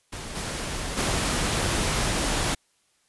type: noise with level steps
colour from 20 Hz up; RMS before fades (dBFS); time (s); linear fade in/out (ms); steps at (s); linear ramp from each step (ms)
pink; -36 / -31 / -25; 0.12-2.55; 10; 0.35 / 0.97; 10
effects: white hiss -67 dBFS RMS until 3.08 s + resampled to 24000 Hz